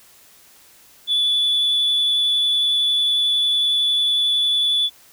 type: tone with vibrato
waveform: sine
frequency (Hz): 3453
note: A7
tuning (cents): -33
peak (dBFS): -14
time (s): 1.07-4.9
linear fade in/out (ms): 50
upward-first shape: triangle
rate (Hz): 11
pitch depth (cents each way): 9
effects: tanh soft clip ceiling -13 dBFS + white hiss -50 dBFS RMS until 5.12 s